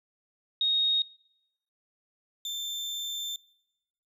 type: tone pair in turn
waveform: sine / 35% pulse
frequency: 3735 / 3562 Hz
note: A#7 / A7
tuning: +3 / +21 cents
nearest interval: minor second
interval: 82 cents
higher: first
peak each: -23 / -30 dBFS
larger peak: first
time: 0.61-1.02 / 2.45-3.36 s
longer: second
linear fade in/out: 2 ms
effects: noise-tail reverb RT60 0.9 s tail -25 dB re dry + resampled to 32000 Hz